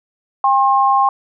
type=tone pair together; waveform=sine; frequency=801.8 / 1071 Hz; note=G5 / C6; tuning=+39 / +40 cents; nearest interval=perfect fourth; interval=501 cents; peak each=-13 dBFS; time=0.44-1.09 s; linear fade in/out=2 ms; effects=none